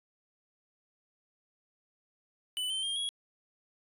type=tone with pitch steps; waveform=square; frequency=2993 / 3099 / 3208 / 3321 Hz; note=F#7 / G7 / G7 / G#7; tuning=+19 / -21 / +39 / -1 cents; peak=-32 dBFS; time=2.57-3.09 s; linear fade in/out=0 ms; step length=130 ms; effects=resampled to 32000 Hz